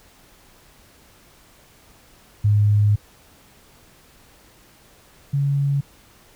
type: tone pair in turn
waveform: sine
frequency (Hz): 103.83 / 140.57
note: G#2 / C#3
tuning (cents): 0 / +25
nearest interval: perfect fourth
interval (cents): 525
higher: second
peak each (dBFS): -13 / -17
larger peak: first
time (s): 2.44-2.96 / 5.33-5.81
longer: first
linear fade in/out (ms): 10
effects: pink hiss -52 dBFS RMS until 6.35 s